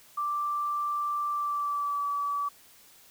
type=tone with pitch glide; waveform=sine; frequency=1174.7 to 1147.9 Hz; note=D6 to D6; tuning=0 to -40 cents; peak=-27 dBFS; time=0.17-2.49 s; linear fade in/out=10 ms; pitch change=-40 cents; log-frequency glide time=1.31-2.06 s; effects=white hiss -56 dBFS RMS until 3.1 s